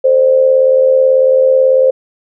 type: tone with amplitude modulation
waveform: sine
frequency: 523.3 Hz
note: C5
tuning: in tune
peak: -3 dBFS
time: 0.04-1.91 s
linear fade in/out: 10 ms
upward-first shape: sine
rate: 78.2 Hz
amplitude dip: 60%
effects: none